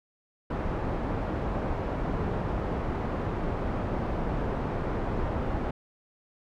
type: low-pass noise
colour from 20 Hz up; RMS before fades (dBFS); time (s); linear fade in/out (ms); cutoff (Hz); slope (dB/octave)
pink; -30; 0.5-5.71; 5; 1000; 12
effects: none